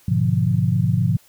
sine chord, G# diminished seventh, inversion none, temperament equal, 103.83 / 123.47 / 146.83 / 174.61 Hz, G#2 / B2 / D3 / F3, 0 / 0 / 0 / 0 cents, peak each -21 / -20 / -23 / -21 dBFS, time 0.08-1.17 s, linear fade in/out 5 ms, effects white hiss -54 dBFS RMS until 1.28 s

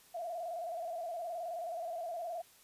sine tone with vibrato, 682 Hz, F5, 41 cents flat, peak -37 dBFS, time 0.14-2.42 s, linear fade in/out 10 ms, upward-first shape square, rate 19 Hz, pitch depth 66 cents each way, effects white hiss -62 dBFS RMS until 2.63 s + resampled to 32000 Hz

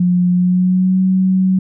sine tone with pitch glide, 178.6 to 187.59 Hz, F3 to F#3, +39 to +24 cents, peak -10 dBFS, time 0-1.59 s, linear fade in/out 5 ms, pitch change +85 cents, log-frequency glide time 0.32-1 s, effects none

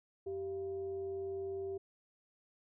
sine tone with frequency modulation, 388.9 Hz, G4, 14 cents flat, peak -37 dBFS, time 0.26-1.78 s, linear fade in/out 10 ms, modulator 299 Hz, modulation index 0.32, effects none

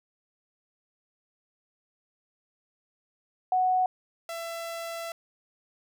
sine / sawtooth tone pair in turn, 740 / 669.4 Hz, F#5 / E5, 0 / +26 cents, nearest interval major second, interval 174 cents, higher first, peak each -21 / -30 dBFS, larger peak first, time 3.52-3.86 / 4.29-5.12 s, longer second, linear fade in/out 2 ms, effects none

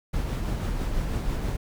brown noise with tremolo, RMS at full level -26 dBFS, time 0.13-1.57 s, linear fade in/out 10 ms, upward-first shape triangle, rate 6.1 Hz, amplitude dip 35%, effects none

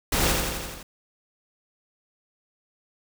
pink noise with echo, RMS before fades -23 dBFS, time 0.12-0.32 s, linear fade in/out 5 ms, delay 85 ms, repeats 6, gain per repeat -3 dB, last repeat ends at 0.83 s, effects none

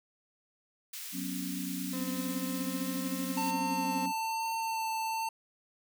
white high-pass noise, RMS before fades -42 dBFS, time 0.93-3.51 s, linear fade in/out 5 ms, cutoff 1900 Hz, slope 12 dB/octave
sine chord, F# suspended fourth, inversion none, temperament equal with one note detuned, 185 / 246.9 / 275.7 Hz, F#3 / B3 / C#4, 0 / 0 / -9 cents, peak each -38 / -41 / -38 dBFS, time 1.12-4.13 s, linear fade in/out 50 ms
35% pulse tone with pitch glide, 257.8 to 263.7 Hz, C4 to C4, -26 to +14 cents, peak -35 dBFS, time 1.93-4.06 s, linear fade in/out 2 ms, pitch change +40 cents, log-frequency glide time 2.16-3.15 s
square tone with vibrato, 896 Hz, A5, 31 cents sharp, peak -32 dBFS, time 3.37-5.29 s, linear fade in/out 5 ms, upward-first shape sine, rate 1.1 Hz, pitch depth 13 cents each way
effects none

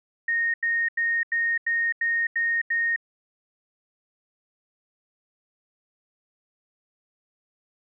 sine tone bursts, 1853 Hz, A#6, 11 cents flat, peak -21 dBFS, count 8, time 0.28-2.962 s, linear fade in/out 5 ms, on 260 ms, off 86 ms, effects none

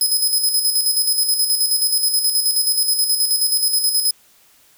15% pulse tone with tremolo, 5080 Hz, D#8, 35 cents sharp, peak -8 dBFS, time 0.01-4.11 s, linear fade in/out 2 ms, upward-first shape square, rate 9.4 Hz, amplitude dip 50%, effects white hiss -53 dBFS RMS until 4.77 s

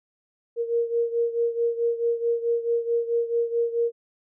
sine beating tone pair, 466.5 / 471.1 Hz, A#4 / A#4, +1 / +18 cents, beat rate 4.6 Hz, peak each -23 / -27 dBFS, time 0.56-3.92 s, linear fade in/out 50 ms, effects none

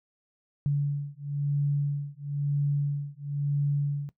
sine beating tone pair, 142.9 / 143.9 Hz, D3 / D3, -47 / -35 cents, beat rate 1 Hz, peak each -28 dBFS, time 0.66-4.09 s, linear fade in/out 0 ms, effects noise-tail reverb RT60 0.1 s tail -18 dB re dry

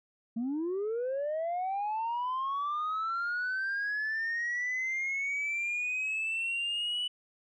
sine linear sweep, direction up, 220.2 to 2972 Hz, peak -28 dBFS, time 0.36-7.08 s, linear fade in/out 10 ms, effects tanh soft clip ceiling -28 dBFS

